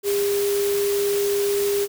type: tone in noise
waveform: sine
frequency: 404.2 Hz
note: G#4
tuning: 47 cents flat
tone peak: -19 dBFS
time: 0.03-1.88 s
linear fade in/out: 50 ms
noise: white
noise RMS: -30 dBFS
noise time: 0.03-1.88 s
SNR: +8 dB
effects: none